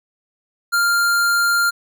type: tone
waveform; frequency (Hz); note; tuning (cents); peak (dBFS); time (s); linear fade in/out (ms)
square; 1396.9; F6; 0; -15; 0.72-1.71; 20
effects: none